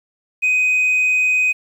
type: tone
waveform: sine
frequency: 2506 Hz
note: D#7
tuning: 12 cents sharp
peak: -11 dBFS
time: 0.42-1.53 s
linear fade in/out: 20 ms
effects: tanh soft clip ceiling -12 dBFS + 8-bit